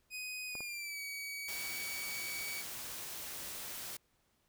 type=tone with pitch glide; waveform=sawtooth; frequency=2500 to 2266 Hz; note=D#7 to C#7; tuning=+8 to +37 cents; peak=-37 dBFS; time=0.1-2.64 s; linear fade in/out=50 ms; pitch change=-171 cents; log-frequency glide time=0.47-1.01 s
type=clicks; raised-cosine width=1 ms; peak=-34 / -34 dBFS; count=2; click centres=0.553 / 0.606 s
type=noise; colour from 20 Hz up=white; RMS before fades=-44 dBFS; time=1.48-3.97 s; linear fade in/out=5 ms
effects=pink hiss -75 dBFS RMS until 4.48 s